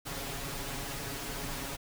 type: noise with comb filter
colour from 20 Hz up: pink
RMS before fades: -38 dBFS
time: 0.05-1.77 s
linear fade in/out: 20 ms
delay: 7.2 ms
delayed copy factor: +0.9
effects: none